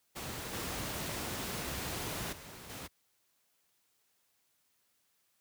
pink noise with level steps, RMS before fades -41 / -38 / -49 / -44 dBFS, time 0.15-2.88 s, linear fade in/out 20 ms, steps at 0.53 / 2.32 / 2.69 s, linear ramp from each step 10 ms, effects white hiss -75 dBFS RMS until 5.4 s + high-pass 60 Hz 12 dB/octave

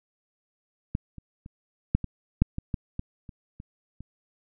clicks, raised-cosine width 5 ms, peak -14 / -29 / -30 / -8 / -19 / -6 / -18 / -15 / -18 / -29 / -28 / -28 dBFS, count 12, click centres 0.951 / 1.183 / 1.461 / 1.95 / 2.043 / 2.42 / 2.584 / 2.742 / 2.994 / 3.292 / 3.601 / 4.006 s, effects none

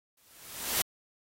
white noise with exponential growth, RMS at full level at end -26 dBFS, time 0.17-0.82 s, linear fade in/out 5 ms, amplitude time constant 140 ms, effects AAC 48 kbps

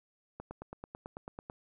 click train, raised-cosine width 1 ms, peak -28 dBFS, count 11, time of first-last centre 0.4-1.499 s, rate 9.1 Hz, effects none

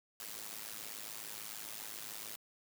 white noise with amplitude modulation, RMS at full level -42 dBFS, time 0.2-2.36 s, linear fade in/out 2 ms, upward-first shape sine, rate 107 Hz, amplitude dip 85%, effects high-pass 100 Hz 12 dB/octave

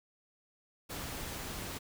pink noise, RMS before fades -41 dBFS, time 0.89-1.79 s, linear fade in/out 20 ms, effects none

